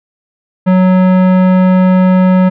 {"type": "tone with tanh clipping", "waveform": "sine", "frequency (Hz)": 185, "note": "F#3", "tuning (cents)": 0, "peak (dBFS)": -7, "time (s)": [0.66, 2.5], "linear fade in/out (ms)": 20, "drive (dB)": 17, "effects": []}